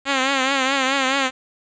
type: tone with vibrato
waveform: 5% pulse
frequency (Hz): 268.3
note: C4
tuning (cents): +44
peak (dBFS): -6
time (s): 0.05-1.31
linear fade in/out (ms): 50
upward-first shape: triangle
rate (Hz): 4.7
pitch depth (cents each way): 83
effects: resampled to 16000 Hz + 8-bit